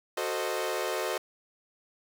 sawtooth chord, F# diminished seventh, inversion none, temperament equal with one note detuned, 370 / 445.1 / 523.3 / 622.3 Hz, F#4 / A4 / C5 / Eb5, 0 / +20 / 0 / 0 cents, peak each -31 dBFS, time 0.17-1.18 s, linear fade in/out 5 ms, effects none

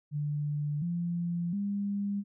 sine tone with pitch steps, 147.4 / 172.28 / 201.4 Hz, D3 / F3 / G3, +7 / -23 / +47 cents, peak -29 dBFS, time 0.11-2.24 s, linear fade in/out 50 ms, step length 710 ms, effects none

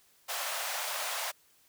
pink high-pass noise, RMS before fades -35 dBFS, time 0.28-1.32 s, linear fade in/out 20 ms, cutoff 580 Hz, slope 48 dB/octave, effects white hiss -65 dBFS RMS until 1.68 s

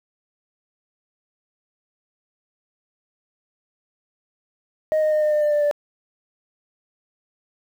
sine tone with pitch steps, 622.3 / 616.9 / 611.6 / 606.3 / 601.1 / 595.9 / 590.8 / 585.7 Hz, D#5 / D#5 / D#5 / D#5 / D5 / D5 / D5 / D5, 0 / -15 / -30 / -45 / +40 / +25 / +10 / -5 cents, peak -14 dBFS, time 4.92-5.712 s, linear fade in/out 0 ms, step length 99 ms, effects tanh soft clip ceiling -15 dBFS + 8-bit

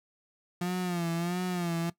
35% pulse tone with vibrato, 174.61 Hz, F3, in tune, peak -27 dBFS, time 0.61-1.9 s, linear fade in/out 5 ms, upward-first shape sine, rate 1.5 Hz, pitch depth 77 cents each way, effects noise-tail reverb RT60 0.1 s tail -18 dB re dry

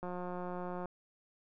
click train, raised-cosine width 1 ms, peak -28 dBFS, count 149, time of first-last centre 0.03-0.857 s, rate 179 Hz, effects none

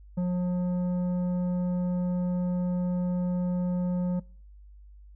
sine tone with tanh clipping, 179.2 Hz, F3, 45 cents sharp, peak -26 dBFS, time 0.17-4.2 s, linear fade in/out 10 ms, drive 9 dB, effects noise-tail reverb RT60 0.5 s tail -26 dB re dry + added 50 Hz sine -47 dBFS peak until 5.15 s

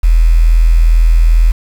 sine tone with quantisation, 41.19 Hz, E1, 1 cent flat, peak -4 dBFS, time 0.03-1.52 s, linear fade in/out 10 ms, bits 5, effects none

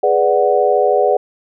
sine chord, G# half-diminished seventh, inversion none, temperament equal, 415.3 / 493.9 / 587.3 / 740 Hz, G#4 / B4 / D5 / F#5, 0 / 0 / 0 / 0 cents, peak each -16 dBFS, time 0.03-1.17 s, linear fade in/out 5 ms, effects none

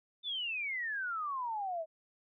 sine exponential sweep, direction down, 3600 to 622.3 Hz, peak -34 dBFS, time 0.23-1.86 s, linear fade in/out 50 ms, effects none

